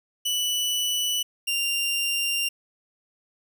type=tone pair in turn; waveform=sawtooth; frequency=2967 / 2785 Hz; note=F#7 / F7; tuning=+4 / -5 cents; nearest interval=minor second; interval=109 cents; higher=first; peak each=-20 dBFS; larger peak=neither; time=0.25-1.23 / 1.47-2.49 s; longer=second; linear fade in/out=10 ms; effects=none